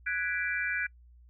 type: chord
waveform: sine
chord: G# half-diminished seventh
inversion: third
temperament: equal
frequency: 1480 / 1661.2 / 1975.5 / 2349 Hz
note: F#6 / G#6 / B6 / D7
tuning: 0 / 0 / 0 / 0 cents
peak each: -33 / -33 / -38 / -35 dBFS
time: 0.06-0.87 s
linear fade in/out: 10 ms
effects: noise-tail reverb RT60 0.1 s tail -26 dB re dry + added 60 Hz sine -53 dBFS peak until 1.29 s